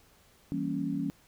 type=chord; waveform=sine; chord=E diminished seventh; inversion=none; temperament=equal; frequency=164.81 / 196 / 233.1 / 277.2 Hz; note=E3 / G3 / Bb3 / Db4; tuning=0 / 0 / 0 / 0 cents; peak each=-36 / -36 / -37 / -32 dBFS; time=0.52-1.1 s; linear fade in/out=0 ms; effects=pink hiss -62 dBFS RMS until 1.27 s